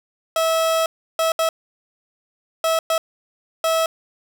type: tone bursts at uneven times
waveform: 30% pulse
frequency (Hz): 650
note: E5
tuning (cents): -24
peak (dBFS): -14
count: 6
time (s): 0.36-0.86 / 1.19-1.32 / 1.39-1.49 / 2.64-2.79 / 2.9-2.98 / 3.64-3.86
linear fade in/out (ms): 2
effects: none